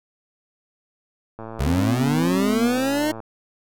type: click train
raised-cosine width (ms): 1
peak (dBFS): -21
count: 204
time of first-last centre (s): 1.39-3.202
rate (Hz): 112
type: linear sweep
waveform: 25% pulse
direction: up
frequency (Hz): 62.9 to 312.3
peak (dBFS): -16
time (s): 1.59-3.12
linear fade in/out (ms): 10
type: tone with vibrato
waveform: sine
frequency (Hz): 255.8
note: C4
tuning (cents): -39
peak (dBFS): -21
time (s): 1.66-2.78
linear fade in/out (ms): 10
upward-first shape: sine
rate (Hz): 1.8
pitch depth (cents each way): 98
effects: none